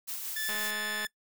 blue noise with tremolo, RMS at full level -36 dBFS, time 0.07-0.72 s, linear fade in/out 20 ms, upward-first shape sine, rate 5.7 Hz, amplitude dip 30%
sawtooth tone, 1746 Hz, A6, 14 cents flat, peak -29 dBFS, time 0.36-1.07 s, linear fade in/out 5 ms
click train, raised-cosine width 0.3 ms, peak -23 dBFS, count 119, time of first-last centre 0.49-1.049 s, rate 211 Hz
effects noise-tail reverb RT60 0.1 s tail -21 dB re dry

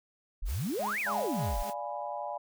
sine exponential two-way sweep, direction up then down, 32.21 to 2600 to 32.21 Hz, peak -30 dBFS, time 0.42-1.63 s, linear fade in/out 10 ms, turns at 1 s
white noise, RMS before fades -45 dBFS, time 0.45-1.74 s, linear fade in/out 50 ms
sawtooth tone with tremolo, 207.7 Hz, G#3, in tune, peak -34 dBFS, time 0.79-1.7 s, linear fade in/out 2 ms, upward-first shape sine, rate 3.4 Hz, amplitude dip 95%
sine chord, D diminished seventh, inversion none, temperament equal, 587.3 / 698.5 / 830.6 / 987.8 Hz, D5 / F5 / Ab5 / Cb6, 0 / 0 / 0 / 0 cents, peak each -39 / -40 / -38 / -41 dBFS, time 1.06-2.38 s, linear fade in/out 10 ms
effects none

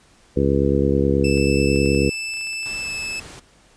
harmonic tone, 69.3 Hz, C#2, in tune, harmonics 1 / 2 / 3 / 4 / 5 / 6 / 7, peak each -23 / -23 / -23 / -23 / -23 / -23 / -23 dBFS, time 0.36-2.1 s, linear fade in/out 10 ms
sawtooth tone with pitch glide, 2637 to 2616 Hz, E7 to E7, 0 to -14 cents, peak -22 dBFS, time 1.24-3.2 s, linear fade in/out 5 ms, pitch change -14 cents, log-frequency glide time 2.79-2.93 s
clicks, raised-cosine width 0.3 ms, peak -29 dBFS, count 10, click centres 1.376 / 1.76 / 1.859 / 1.948 / 2.337 / 2.372 / 2.411 / 2.471 / 2.532 / 2.631 s
pink noise, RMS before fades -39 dBFS, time 2.65-3.4 s, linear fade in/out 10 ms
effects pink hiss -54 dBFS RMS until 3.76 s + resampled to 22050 Hz

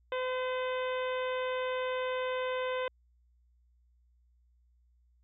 harmonic tone, 510 Hz, C5, 44 cents flat, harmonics 1 / 2 / 3 / 4 / 5 / 6 / 7, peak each -32 / -38 / -42 / -44 / -46 / -48 / -49 dBFS, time 0.12-2.88 s, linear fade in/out 2 ms, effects added 60 Hz sine -64 dBFS peak until 5.23 s

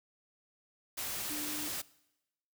sine tone in noise, 299.5 Hz, D4, 34 cents sharp, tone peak -41 dBFS, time 1.3-1.69 s, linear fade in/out 10 ms, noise white, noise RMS -38 dBFS, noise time 0.97-1.82 s, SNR -6 dB, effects noise-tail reverb RT60 0.9 s tail -21 dB re dry

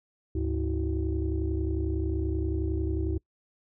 sine tone cluster, 71.9 / 102.8 / 321.9 / 373.4 Hz, D2 / G#2 / E4 / F#4, -36 / -17 / -41 / +16 cents, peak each -28 / -33 / -32 / -34 dBFS, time 0.35-3.18 s, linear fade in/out 5 ms, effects noise-tail reverb RT60 0.1 s tail -24 dB re dry + tanh soft clip ceiling -18 dBFS

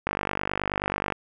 click train, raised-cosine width 0.5 ms, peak -10 dBFS, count 53, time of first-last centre 0.07-1.123 s, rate 49.4 Hz, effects none

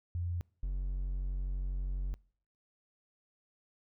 sine / triangle tone pair in turn, 87.31 / 46.12 Hz, F2 / F#1, 0 / -5 cents, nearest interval major seventh, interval 1105 cents, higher first, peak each -32 / -30 dBFS, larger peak second, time 0.15-0.41 / 0.63-2.14 s, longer second, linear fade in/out 0 ms, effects noise-tail reverb RT60 0.6 s tail -26 dB re dry

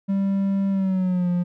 triangle tone with pitch glide, 196 to 176.65 Hz, G3 to F3, 0 to +20 cents, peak -17 dBFS, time 0.08-1.44 s, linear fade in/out 20 ms, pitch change -180 cents, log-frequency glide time 0.7-1.29 s, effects none

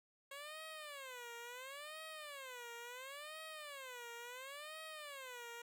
10% pulse tone with vibrato, 545 Hz, C#5, 29 cents flat, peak -40 dBFS, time 0.31-5.62 s, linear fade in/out 5 ms, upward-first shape sine, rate 0.72 Hz, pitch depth 260 cents each way, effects none

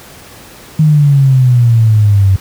sine exponential sweep, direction down, 157.2 to 94.4 Hz, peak -4 dBFS, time 0.79-2.36 s, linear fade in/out 5 ms, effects pink hiss -35 dBFS RMS until 2.4 s + high-pass 60 Hz 12 dB/octave

